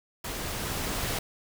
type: noise with level ramp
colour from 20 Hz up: pink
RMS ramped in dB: -35 to -30 dBFS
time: 0.24-1.19 s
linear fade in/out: 5 ms
effects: none